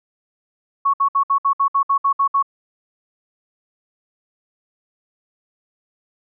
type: tone bursts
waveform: sine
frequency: 1108.7 Hz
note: C#6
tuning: in tune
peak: -13 dBFS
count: 11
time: 0.85-2.427 s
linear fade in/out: 10 ms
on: 87 ms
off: 62 ms
effects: none